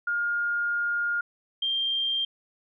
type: tone pair in turn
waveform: sine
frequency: 1417 / 3181 Hz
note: F6 / G7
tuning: +25 / +25 cents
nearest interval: octave + major second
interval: 1400 cents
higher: second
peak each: -24 dBFS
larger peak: neither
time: 0.07-1.21 / 1.62-2.25 s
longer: first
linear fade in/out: 5 ms
effects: none